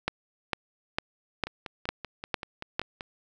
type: two click trains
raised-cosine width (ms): 0.3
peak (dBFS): -20 / -10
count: 9 / 7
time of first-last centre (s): 1.47-3.008 / 0.08-2.795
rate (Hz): 5.2 / 2.21
effects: none